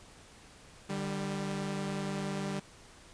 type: tone pair together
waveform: sawtooth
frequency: 150 / 196.52 Hz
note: D3 / G3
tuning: +37 / +5 cents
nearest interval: perfect fourth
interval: 468 cents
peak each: -34 / -31 dBFS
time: 0.89-2.6 s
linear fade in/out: 10 ms
effects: pink hiss -55 dBFS RMS until 3.13 s + resampled to 22050 Hz

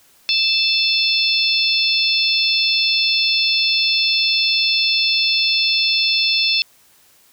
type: harmonic tone with a mistuned harmonic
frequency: 880 Hz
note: A5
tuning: in tune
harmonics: 3 / 4 / 5 / 6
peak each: -20 / -20 / -20 / -20 dBFS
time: 0.29-6.62 s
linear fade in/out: 0 ms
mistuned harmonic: 5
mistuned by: -32 cents
effects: white hiss -53 dBFS RMS until 7.32 s

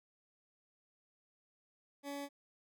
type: tone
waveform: 20% pulse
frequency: 282.9 Hz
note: C#4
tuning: 35 cents sharp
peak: -36 dBFS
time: 2.03-2.29 s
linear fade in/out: 50 ms
effects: none

